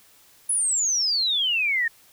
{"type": "exponential sweep", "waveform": "sine", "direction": "down", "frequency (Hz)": [10548, 1800], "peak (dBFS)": -20, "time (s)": [0.49, 1.88], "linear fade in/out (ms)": 5, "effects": ["white hiss -55 dBFS RMS until 2.12 s"]}